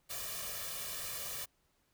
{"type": "noise with comb filter", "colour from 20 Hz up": "white", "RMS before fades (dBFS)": -41, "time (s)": [0.09, 1.46], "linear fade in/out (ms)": 20, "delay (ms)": 1.7, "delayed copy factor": 0.8, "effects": ["pink hiss -75 dBFS RMS until 1.93 s"]}